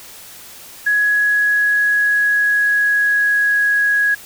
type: tone with pitch glide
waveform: sine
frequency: 1675 to 1662.5 Hz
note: G#6 to G#6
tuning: +14 to +1 cents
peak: -12 dBFS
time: 0.86-4.15 s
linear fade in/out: 10 ms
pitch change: -13 cents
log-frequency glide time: 1.16-3.71 s
effects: white hiss -38 dBFS RMS until 4.25 s